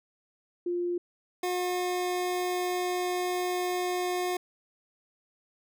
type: tone pair in turn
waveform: sine / 25% pulse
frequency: 350.8 / 360.2 Hz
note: F4 / F#4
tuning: +8 / -46 cents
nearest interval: unison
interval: 46 cents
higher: second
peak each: -27 / -24 dBFS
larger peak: second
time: 0.66-0.98 / 1.43-4.37 s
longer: second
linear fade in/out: 5 ms
effects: none